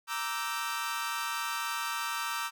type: chord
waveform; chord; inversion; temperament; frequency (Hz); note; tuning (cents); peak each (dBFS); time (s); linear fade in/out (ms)
sawtooth; E half-diminished seventh; second; equal with one note detuned; 932.3 / 1174.7 / 1318.5 / 1551.8; Bb5 / D6 / E6 / G6; 0 / 0 / 0 / -18; -34 / -34 / -33 / -35; 0.07-2.51; 50
effects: none